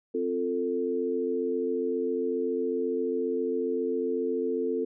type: chord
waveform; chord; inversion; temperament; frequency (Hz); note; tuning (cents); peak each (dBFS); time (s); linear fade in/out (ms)
sine; F major; second; equal with one note detuned; 261.6 / 349.2 / 443.8; C4 / F4 / A4; 0 / 0 / +15; -32 / -32 / -28; 0.14-4.85; 10
effects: none